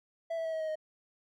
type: tone with pitch steps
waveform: triangle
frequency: 662 / 654 / 646.1 / 638.3 / 630.6 / 623 Hz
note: E5 / E5 / E5 / D#5 / D#5 / D#5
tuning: +7 / -14 / -35 / +44 / +23 / +2 cents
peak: -30 dBFS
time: 0.3-0.756 s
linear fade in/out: 10 ms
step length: 76 ms
effects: none